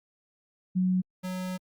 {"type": "tone pair in turn", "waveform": ["sine", "square"], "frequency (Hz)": [184.3, 184.3], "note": ["F#3", "F#3"], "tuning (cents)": [-7, -7], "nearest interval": "unison", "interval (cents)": 0, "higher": "neither", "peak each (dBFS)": [-22, -32], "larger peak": "first", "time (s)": [[0.75, 1.02], [1.23, 1.58]], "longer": "second", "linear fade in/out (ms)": 20, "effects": ["Opus 48 kbps"]}